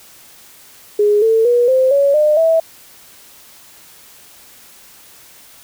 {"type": "tone with pitch steps", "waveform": "sine", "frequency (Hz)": [415.3, 447.7, 482.6, 520.2, 560.8, 604.5, 651.7], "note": ["G#4", "A4", "B4", "C5", "C#5", "D5", "E5"], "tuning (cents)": [0, 30, -40, -10, 20, 50, -20], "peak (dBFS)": -9, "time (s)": [0.99, 2.6], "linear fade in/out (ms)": 5, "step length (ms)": 230, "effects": ["white hiss -43 dBFS RMS until 5.63 s"]}